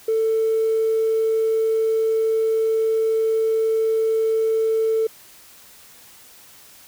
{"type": "tone with tanh clipping", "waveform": "triangle", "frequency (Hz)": 444.5, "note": "A4", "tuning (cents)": 18, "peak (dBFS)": -16, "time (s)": [0.08, 5.07], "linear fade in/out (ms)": 5, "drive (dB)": 1, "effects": ["white hiss -47 dBFS RMS until 6.87 s"]}